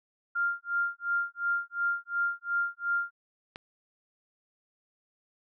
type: tone with tremolo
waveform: sine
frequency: 1396.9 Hz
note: F6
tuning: in tune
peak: -24 dBFS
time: 0.35-3.11 s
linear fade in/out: 10 ms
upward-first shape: sine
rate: 2.8 Hz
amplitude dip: 100%
type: click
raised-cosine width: 0.3 ms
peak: -24 dBFS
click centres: 3.559 s
effects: none